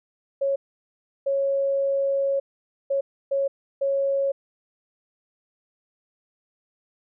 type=tone bursts at uneven times; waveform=sine; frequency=551 Hz; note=C#5; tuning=11 cents flat; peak=-20 dBFS; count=5; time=0.41-0.56 / 1.26-2.4 / 2.9-3.01 / 3.31-3.48 / 3.81-4.32 s; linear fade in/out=10 ms; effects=none